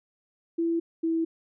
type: tone pair in turn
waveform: sine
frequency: 333.8 / 327.5 Hz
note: E4 / E4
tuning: +22 / -11 cents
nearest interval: unison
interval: 33 cents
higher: first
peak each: -23 dBFS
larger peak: neither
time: 0.58-0.8 / 1.03-1.25 s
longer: neither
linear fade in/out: 10 ms
effects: none